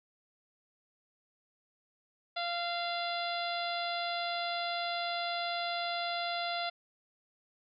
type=harmonic tone with a mistuned harmonic; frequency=692 Hz; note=F5; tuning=16 cents flat; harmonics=1 / 2 / 3 / 4 / 5 / 6 / 7; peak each=-35 / -40 / -42 / -45 / -41 / -42 / -47 dBFS; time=2.36-6.7 s; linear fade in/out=10 ms; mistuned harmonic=6; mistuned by=-28 cents; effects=none